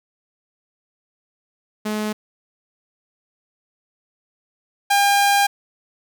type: tone pair in turn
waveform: sawtooth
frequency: 213 / 804.2 Hz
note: G#3 / G5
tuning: +44 / +44 cents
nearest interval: octave + major seventh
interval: 2300 cents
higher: second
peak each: -18 / -10 dBFS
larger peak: second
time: 1.85-2.13 / 4.9-5.47 s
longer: second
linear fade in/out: 10 ms
effects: none